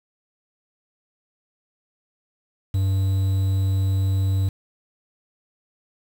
triangle tone with quantisation, 96.2 Hz, G2, 32 cents flat, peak -16 dBFS, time 2.74-4.49 s, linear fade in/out 5 ms, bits 7, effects none

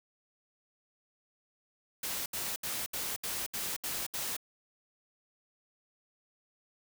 white noise bursts, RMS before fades -36 dBFS, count 8, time 2.03-4.367 s, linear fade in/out 5 ms, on 230 ms, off 71 ms, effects none

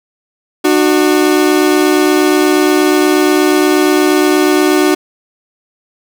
40% pulse tone pair together, 301.3 / 369.7 Hz, D4 / F#4, +44 / -1 cents, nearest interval major third, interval 355 cents, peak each -10 dBFS, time 0.64-4.95 s, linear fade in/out 10 ms, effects none

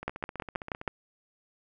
two click trains, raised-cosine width 0.5 ms, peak -24 / -15 dBFS, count 14 / 6, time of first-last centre 0.03-0.88 / 0.08-0.877 s, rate 15.3 / 6.27 Hz, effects none

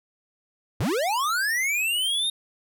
square linear sweep, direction up, 73.42 to 3729 Hz, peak -23 dBFS, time 0.8-2.3 s, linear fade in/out 5 ms, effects none

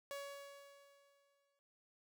sawtooth tone with exponential decay, 562 Hz, C#5, 24 cents sharp, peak -39 dBFS, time 0.11-1.59 s, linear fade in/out 0 ms, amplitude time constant 320 ms, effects none

